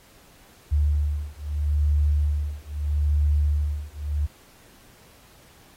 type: beating tone pair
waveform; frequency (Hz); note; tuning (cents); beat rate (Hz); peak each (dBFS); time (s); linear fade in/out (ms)
sine; 73.42 / 74.2; D2 / D2; 0 / +18; 0.78; -23; 0.71-4.27; 20
effects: pink hiss -54 dBFS RMS until 5.76 s + AAC 48 kbps